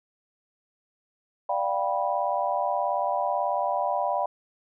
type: chord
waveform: sine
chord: G dominant seventh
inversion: second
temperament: just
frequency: 588 / 705.6 / 784 / 980 Hz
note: D5 / F5 / G5 / B5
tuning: +2 / +18 / 0 / -14 cents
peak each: -29 dBFS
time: 1.49-4.26 s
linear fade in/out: 5 ms
effects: none